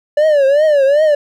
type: tone with vibrato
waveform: triangle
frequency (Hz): 580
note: D5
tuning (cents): -22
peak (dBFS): -6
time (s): 0.17-1.15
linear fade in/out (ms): 5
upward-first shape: triangle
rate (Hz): 2.6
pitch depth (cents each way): 160
effects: none